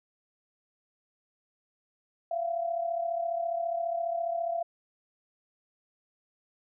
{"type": "tone pair together", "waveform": "sine", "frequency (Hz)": [675, 709.7], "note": ["E5", "F5"], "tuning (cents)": [41, 28], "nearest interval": "minor second", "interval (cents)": 87, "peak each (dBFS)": [-29, -35], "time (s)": [2.31, 4.63], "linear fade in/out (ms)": 5, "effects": []}